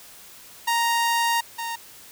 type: tone pair in turn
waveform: sawtooth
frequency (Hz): 932.3 / 925.9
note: A#5 / A#5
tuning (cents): 0 / -12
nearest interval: unison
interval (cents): 12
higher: first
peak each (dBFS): -16 / -24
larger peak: first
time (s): 0.67-1.41 / 1.58-1.76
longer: first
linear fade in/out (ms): 10
effects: white hiss -46 dBFS RMS until 2.11 s